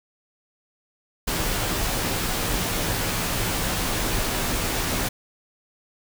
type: noise with comb filter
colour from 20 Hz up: pink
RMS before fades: -25 dBFS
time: 1.27-5.09 s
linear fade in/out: 10 ms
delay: 14 ms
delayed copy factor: -0.5
effects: none